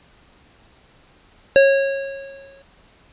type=tone with exponential decay; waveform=square; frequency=548 Hz; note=C#5; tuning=20 cents flat; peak=-8 dBFS; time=1.56-2.62 s; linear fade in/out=0 ms; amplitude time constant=230 ms; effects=pink hiss -53 dBFS RMS until 3.12 s + resampled to 8000 Hz